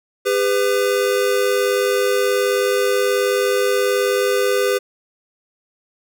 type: tone pair together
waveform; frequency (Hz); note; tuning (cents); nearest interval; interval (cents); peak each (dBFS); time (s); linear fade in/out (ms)
square; 402.3 / 501; G4 / B4; +45 / +25; major third; 380; -19; 0.25-4.79; 20
effects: none